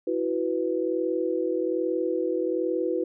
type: chord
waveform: sine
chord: E suspended second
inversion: none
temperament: just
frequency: 329.6 / 370.8 / 494.4 Hz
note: E4 / F#4 / B4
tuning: 0 / +4 / +2 cents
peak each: -28 dBFS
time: 0.07-3.04 s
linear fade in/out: 5 ms
effects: none